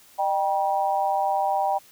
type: tone with amplitude modulation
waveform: sine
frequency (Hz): 784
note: G5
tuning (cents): 0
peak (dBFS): -16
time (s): 0.18-1.79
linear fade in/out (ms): 20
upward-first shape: sine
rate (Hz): 176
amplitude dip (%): 100
effects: white hiss -53 dBFS RMS until 1.91 s